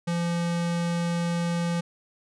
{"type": "tone", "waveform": "square", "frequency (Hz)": 171.2, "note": "F3", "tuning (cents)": -34, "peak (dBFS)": -25, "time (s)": [0.07, 1.81], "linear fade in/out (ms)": 10, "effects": ["resampled to 22050 Hz"]}